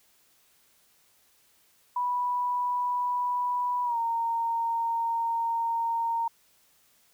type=tone with pitch glide; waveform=sine; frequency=983 to 922.5 Hz; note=B5 to A#5; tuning=-8 to -18 cents; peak=-25 dBFS; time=1.96-6.28 s; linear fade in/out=5 ms; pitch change=-110 cents; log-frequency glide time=3.84-3.98 s; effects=white hiss -64 dBFS RMS until 7.13 s